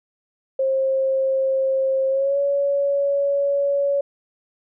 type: tone with pitch glide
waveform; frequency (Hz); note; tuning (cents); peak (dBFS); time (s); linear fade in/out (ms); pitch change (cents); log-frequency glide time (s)
sine; 533 to 562.4; C5 to C#5; +32 to +25; -17; 0.59-4.01; 5; +93; 2.09-2.38
effects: none